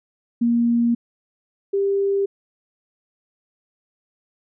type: tone pair in turn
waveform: sine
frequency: 235.6 / 396.2 Hz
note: A#3 / G4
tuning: +19 / +18 cents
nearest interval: major sixth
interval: 899 cents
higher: second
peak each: -15 / -17 dBFS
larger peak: first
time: 0.41-0.95 / 1.73-2.26 s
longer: first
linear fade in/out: 10 ms
effects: none